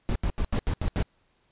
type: noise bursts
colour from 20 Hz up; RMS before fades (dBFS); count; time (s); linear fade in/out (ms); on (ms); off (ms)
brown; -25; 7; 0.09-1.026; 0; 66; 79
effects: pink hiss -68 dBFS RMS until 1.51 s + resampled to 8000 Hz

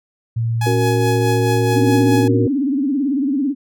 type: tone with pitch glide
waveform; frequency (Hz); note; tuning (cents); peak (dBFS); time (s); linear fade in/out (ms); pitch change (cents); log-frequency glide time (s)
sine; 114.9 to 114.11; A#2 to A#2; -25 to -36; -16; 0.36-2.47; 10; -11; 0.8-1.33
type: tone with tremolo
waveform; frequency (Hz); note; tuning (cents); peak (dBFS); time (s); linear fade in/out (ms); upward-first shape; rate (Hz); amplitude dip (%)
sawtooth; 841; G#5; +22; -16; 0.61-2.28; 5; triangle; 4.7; 55
type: chord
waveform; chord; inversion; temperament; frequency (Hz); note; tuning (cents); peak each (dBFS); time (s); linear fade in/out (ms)
sine; F# major; second; equal; 277.2 / 370 / 466.2; C#4 / F#4 / A#4; 0 / 0 / 0; -23 / -20 / -20; 0.66-2.48; 5
type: tone with vibrato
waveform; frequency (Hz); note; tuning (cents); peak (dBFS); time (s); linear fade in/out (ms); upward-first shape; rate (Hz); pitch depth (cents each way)
sine; 275.6; C#4; -10; -15; 1.72-3.55; 50; sine; 18; 140
effects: none

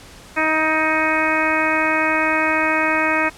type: harmonic tone with a mistuned harmonic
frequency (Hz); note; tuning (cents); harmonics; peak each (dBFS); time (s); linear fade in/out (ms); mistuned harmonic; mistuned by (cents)
314.5; D#4; +19; 1 / 2 / 3 / 4 / 5 / 6 / 7 / 8; -24 / -24 / -24 / -24 / -24 / -24 / -24 / -24; 0.36-3.3; 20; 6; -17
effects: pink hiss -42 dBFS RMS until 3.37 s + low-pass 10000 Hz 12 dB/octave

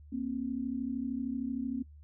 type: tone pair together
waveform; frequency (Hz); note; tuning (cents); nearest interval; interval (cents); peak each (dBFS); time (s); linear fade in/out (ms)
sine; 235.8 / 268.9; A#3 / C4; +20 / +47; major second; 227; -35 / -34; 0.12-1.83; 10
effects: noise-tail reverb RT60 0.1 s tail -19 dB re dry + added 74 Hz sine -50 dBFS peak until 2.03 s

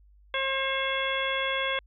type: harmonic tone with a mistuned harmonic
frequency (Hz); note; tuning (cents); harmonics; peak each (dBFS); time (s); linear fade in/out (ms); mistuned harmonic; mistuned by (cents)
536; C5; +42; 1 / 2 / 3 / 4 / 5 / 6; -32 / -33 / -33 / -32 / -36 / -33; 0.34-1.79; 2; 6; +77
effects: added 50 Hz sine -54 dBFS peak until 1.86 s

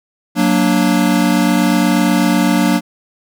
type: chord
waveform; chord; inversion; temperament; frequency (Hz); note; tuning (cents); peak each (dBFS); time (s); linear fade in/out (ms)
square; Gb augmented; none; equal; 185 / 233.1 / 293.7; Gb3 / Bb3 / D4; 0 / 0 / 0; -16; 0.35-2.81; 50
effects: none

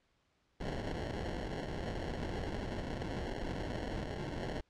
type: noise with sample-and-hold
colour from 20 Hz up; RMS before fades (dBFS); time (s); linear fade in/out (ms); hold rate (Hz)
pink; -39; 0.6-4.61; 10; 1225
effects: pink hiss -75 dBFS RMS until 4.69 s + low-pass 5000 Hz 12 dB/octave

